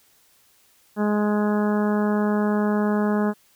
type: harmonic tone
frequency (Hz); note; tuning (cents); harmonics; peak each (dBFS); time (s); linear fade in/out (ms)
209; G#3; +11; 1 / 2 / 3 / 4 / 5 / 6 / 7 / 8; -20 / -26 / -30 / -32 / -34 / -36 / -37 / -38; 0.96-3.34; 50
effects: white hiss -59 dBFS RMS until 3.55 s